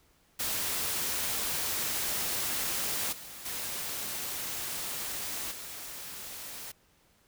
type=noise with level steps; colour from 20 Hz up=white; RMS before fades=-32 / -45 / -36 / -42 dBFS; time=0.39-6.72 s; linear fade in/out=10 ms; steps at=3.12 / 3.45 / 5.51 s; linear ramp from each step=10 ms; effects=pink hiss -66 dBFS RMS until 7.27 s